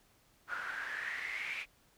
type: noise with band-pass filter sweep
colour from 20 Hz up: pink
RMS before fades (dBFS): -40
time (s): 0.47-1.66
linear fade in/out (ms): 50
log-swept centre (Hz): 1400 to 2400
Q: 8.9
effects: pink hiss -68 dBFS RMS until 1.97 s